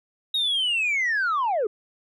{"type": "linear sweep", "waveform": "sine", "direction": "down", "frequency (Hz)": [3793, 388.6], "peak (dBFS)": -19, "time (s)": [0.34, 1.67], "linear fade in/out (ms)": 5, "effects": ["tanh soft clip ceiling -19 dBFS"]}